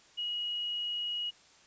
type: tone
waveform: sine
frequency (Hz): 2900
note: F#7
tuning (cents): -35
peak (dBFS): -32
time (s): 0.17-1.31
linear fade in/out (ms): 20
effects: white hiss -60 dBFS RMS until 1.66 s + resampled to 16000 Hz